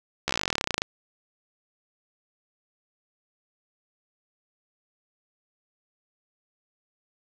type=slowing click train; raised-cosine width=0.2 ms; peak=-7 dBFS; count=23; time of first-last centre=0.28-0.819 s; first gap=14 ms; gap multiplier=1.05; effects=none